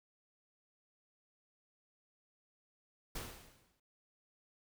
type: noise with exponential decay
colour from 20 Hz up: pink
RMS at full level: -41 dBFS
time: 3.15-3.8 s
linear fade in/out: 5 ms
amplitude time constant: 140 ms
effects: none